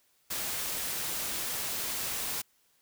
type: noise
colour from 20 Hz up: white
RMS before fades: -34 dBFS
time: 0.3-2.42 s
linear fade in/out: 10 ms
effects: white hiss -69 dBFS RMS until 2.81 s